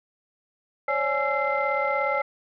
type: tone cluster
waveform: sine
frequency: 541 / 578 / 840 / 1342 / 2076 Hz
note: C#5 / D5 / G#5 / E6 / C7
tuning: -42 / -28 / +19 / +31 / -14 cents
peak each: -28 dBFS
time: 0.88-2.22 s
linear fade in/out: 5 ms
effects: tanh soft clip ceiling -13 dBFS